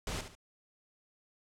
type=noise with echo; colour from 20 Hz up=pink; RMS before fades=-37 dBFS; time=0.07-0.21 s; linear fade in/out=2 ms; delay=71 ms; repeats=2; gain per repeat=-9 dB; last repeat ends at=0.352 s; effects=low-pass 9000 Hz 12 dB/octave